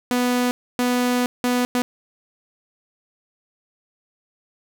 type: tone bursts at uneven times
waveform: sawtooth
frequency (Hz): 246.9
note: B3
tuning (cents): 0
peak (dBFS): -14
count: 4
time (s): 0.11-0.51 / 0.79-1.26 / 1.44-1.65 / 1.75-1.82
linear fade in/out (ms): 0
effects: none